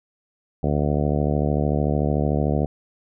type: harmonic tone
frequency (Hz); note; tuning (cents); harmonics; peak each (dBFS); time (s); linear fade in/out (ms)
73.42; D2; 0; 1 / 2 / 3 / 4 / 5 / 6 / 7 / 8 / 9 / 10; -25 / -23 / -26 / -29 / -31 / -30 / -31 / -32 / -32 / -34; 0.63-2.66; 5
effects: none